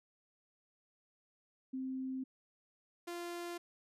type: tone pair in turn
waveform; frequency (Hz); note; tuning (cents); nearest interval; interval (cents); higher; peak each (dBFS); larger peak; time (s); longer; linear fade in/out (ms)
sine / sawtooth; 261.6 / 346.5; C4 / F4; 0 / -14; perfect fourth; 486; second; -37 / -37; neither; 1.73-2.24 / 3.07-3.58; neither; 10
effects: resampled to 32000 Hz